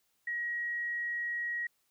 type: tone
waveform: sine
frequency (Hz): 1900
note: A#6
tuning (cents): +33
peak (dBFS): -32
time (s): 0.27-1.67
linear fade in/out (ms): 5
effects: white hiss -75 dBFS RMS until 1.9 s